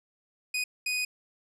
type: tone bursts at uneven times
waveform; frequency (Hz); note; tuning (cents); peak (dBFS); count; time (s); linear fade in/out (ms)
sawtooth; 2489; D#7; 0; -24; 2; 0.54-0.64 / 0.86-1.05; 5
effects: low-pass 12000 Hz 12 dB/octave